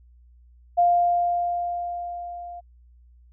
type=tone with level ramp; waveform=sine; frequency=700 Hz; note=F5; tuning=4 cents sharp; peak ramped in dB=-14 to -35 dBFS; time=0.77-2.61 s; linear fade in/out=20 ms; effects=added 60 Hz sine -50 dBFS peak until 3.32 s